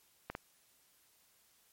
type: clicks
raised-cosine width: 0.5 ms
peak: -24 dBFS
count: 2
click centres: 0.3 / 0.351 s
effects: white hiss -69 dBFS RMS until 1.72 s + MP3 64 kbps